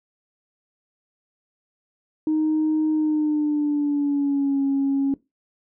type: tone with pitch glide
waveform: sine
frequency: 310.7 to 275.2 Hz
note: D#4 to C#4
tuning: -2 to -12 cents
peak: -17 dBFS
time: 2.27-5.14 s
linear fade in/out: 2 ms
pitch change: -210 cents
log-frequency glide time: 2.91-4.62 s
effects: noise-tail reverb RT60 0.2 s tail -19 dB re dry + tanh soft clip ceiling -15 dBFS